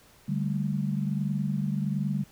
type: chord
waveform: sine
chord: D suspended fourth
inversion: none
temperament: equal with one note detuned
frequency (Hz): 146.83 / 196 / 217.3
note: D3 / G3 / A3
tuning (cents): 0 / 0 / -21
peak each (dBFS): -29 / -29 / -34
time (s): 0.28-2.24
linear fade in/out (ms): 10
effects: pink hiss -57 dBFS RMS until 2.31 s